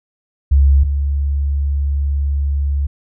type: tone pair in turn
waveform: sine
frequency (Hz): 69.3 / 70.55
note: C#2 / C#2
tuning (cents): 0 / +31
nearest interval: unison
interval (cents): 31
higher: second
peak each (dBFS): -7 / -14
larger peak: first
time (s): 0.51-0.84 / 0.84-2.87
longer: second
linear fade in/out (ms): 10
effects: none